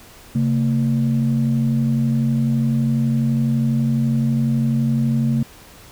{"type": "tone pair together", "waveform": "sine", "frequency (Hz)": [135, 227], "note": ["C#3", "A#3"], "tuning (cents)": [-45, -46], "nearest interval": "major sixth", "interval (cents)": 899, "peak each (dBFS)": -17, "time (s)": [0.35, 5.43], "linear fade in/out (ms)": 5, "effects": ["tanh soft clip ceiling -10 dBFS", "pink hiss -44 dBFS RMS until 5.91 s"]}